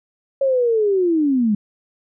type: linear sweep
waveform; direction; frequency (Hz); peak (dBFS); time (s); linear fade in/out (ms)
sine; down; 553 to 200; -14; 0.41-1.55; 5
effects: none